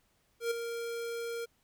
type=tone with ADSR envelope; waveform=square; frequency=466.2 Hz; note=A#4; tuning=in tune; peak=-28 dBFS; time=0.4-1.46 s; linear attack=110 ms; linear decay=10 ms; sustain=-8 dB; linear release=19 ms; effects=pink hiss -72 dBFS RMS until 1.63 s